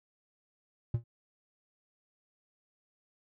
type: tone with exponential decay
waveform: triangle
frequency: 116.9 Hz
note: A#2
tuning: 5 cents sharp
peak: -21 dBFS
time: 0.94-1.04 s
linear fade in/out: 5 ms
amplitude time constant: 21 ms
effects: none